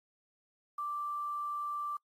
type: tone with quantisation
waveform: sine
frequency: 1174.7 Hz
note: D6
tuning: in tune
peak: -34 dBFS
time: 0.78-1.97 s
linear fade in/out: 5 ms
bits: 10
effects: noise-tail reverb RT60 0.1 s tail -25 dB re dry + AAC 48 kbps